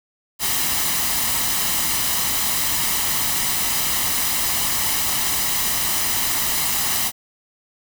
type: noise with comb filter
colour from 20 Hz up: white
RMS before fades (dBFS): -21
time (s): 0.39-7.12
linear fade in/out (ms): 50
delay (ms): 1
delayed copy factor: +0.5
effects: none